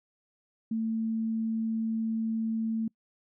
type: tone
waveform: sine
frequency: 223.6 Hz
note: A3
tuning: 28 cents sharp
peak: -27 dBFS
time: 0.71-2.88 s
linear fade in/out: 5 ms
effects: noise-tail reverb RT60 0.1 s tail -26 dB re dry